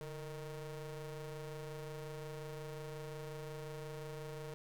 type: ring-modulated tone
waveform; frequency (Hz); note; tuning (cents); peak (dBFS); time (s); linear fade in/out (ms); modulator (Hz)
35% pulse; 157.4; D#3; +20; -39; 0.01-4.54; 0; 302
effects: none